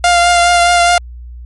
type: tone with vibrato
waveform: sawtooth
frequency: 698.5 Hz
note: F5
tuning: in tune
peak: -3 dBFS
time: 0.04-0.98 s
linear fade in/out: 2 ms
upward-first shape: triangle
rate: 4.8 Hz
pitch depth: 20 cents each way
effects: added 60 Hz sine -27 dBFS peak until 1.45 s + MP3 48 kbps